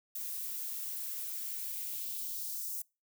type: noise with high-pass filter sweep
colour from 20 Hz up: violet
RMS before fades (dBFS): -39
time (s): 0.15-2.82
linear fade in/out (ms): 5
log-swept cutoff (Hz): 320 to 6700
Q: 1.4
effects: noise-tail reverb RT60 0.3 s tail -26 dB re dry